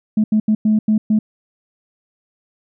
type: tone bursts at uneven times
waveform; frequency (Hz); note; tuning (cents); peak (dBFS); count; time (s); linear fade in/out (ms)
sine; 215.2; A3; -38; -10; 6; 0.17-0.24 / 0.32-0.4 / 0.48-0.55 / 0.65-0.79 / 0.88-0.98 / 1.1-1.19; 5
effects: tanh soft clip ceiling -7 dBFS

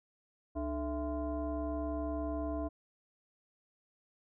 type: tone with frequency modulation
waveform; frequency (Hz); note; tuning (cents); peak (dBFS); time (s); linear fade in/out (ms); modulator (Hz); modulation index
sine; 298.6; D4; +29; -33; 0.55-2.69; 20; 367; 1.3
effects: none

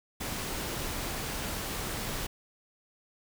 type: noise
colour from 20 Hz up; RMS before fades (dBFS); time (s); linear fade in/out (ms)
pink; -35; 0.2-2.27; 10
effects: none

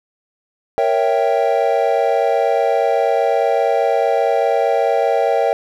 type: chord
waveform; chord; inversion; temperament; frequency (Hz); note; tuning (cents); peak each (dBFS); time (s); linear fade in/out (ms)
triangle; A# diminished seventh; none; equal; 466.2 / 554.4 / 659.3 / 784; A#4 / C#5 / E5 / G5; 0 / 0 / 0 / 0; -17; 0.78-5.53; 0
effects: none

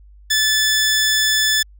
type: tone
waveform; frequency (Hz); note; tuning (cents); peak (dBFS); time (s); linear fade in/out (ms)
15% pulse; 1740; A6; -20; -8; 0.3-1.63; 10
effects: added 50 Hz sine -42 dBFS peak until 1.79 s

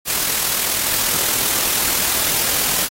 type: noise with amplitude modulation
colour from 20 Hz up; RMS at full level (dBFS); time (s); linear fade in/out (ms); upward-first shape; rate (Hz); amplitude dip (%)
white; -17; 0.05-2.89; 50; sine; 40.6; 35
effects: AAC 48 kbps

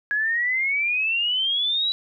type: exponential sweep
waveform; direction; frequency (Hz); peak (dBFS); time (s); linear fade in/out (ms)
sine; up; 1661.2 to 3951; -20; 0.11-1.92; 0
effects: none

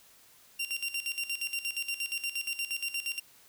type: tone with tremolo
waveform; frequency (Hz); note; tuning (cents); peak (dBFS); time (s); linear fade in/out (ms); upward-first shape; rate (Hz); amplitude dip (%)
sawtooth; 2767; F7; -17; -27; 0.59-3.2; 10; square; 8.5; 75
effects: white hiss -59 dBFS RMS until 3.48 s

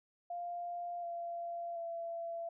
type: tone with pitch steps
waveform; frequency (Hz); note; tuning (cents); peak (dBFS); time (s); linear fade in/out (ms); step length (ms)
sine; 698 / 686 / 674.2; F5 / F5 / E5; -1 / -31 / +39; -38; 0.3-2.49; 5; 730
effects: none

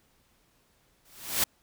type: noise with exponential growth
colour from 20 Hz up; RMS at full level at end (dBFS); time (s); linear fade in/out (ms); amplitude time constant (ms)
white; -22; 1.05-1.44; 5; 83
effects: pink hiss -67 dBFS RMS until 1.62 s

